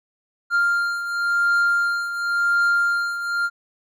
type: beating tone pair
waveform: triangle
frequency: 1396.9 / 1397.83 Hz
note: F6 / F6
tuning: 0 / +1 cents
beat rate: 0.93 Hz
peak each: -17 / -23 dBFS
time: 0.5-3.5 s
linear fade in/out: 50 ms
effects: none